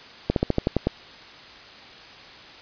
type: slowing click train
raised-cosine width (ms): 2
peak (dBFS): -6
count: 8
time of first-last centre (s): 0.3-0.87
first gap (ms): 62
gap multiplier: 1.09
effects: white hiss -44 dBFS RMS until 2.61 s + resampled to 11025 Hz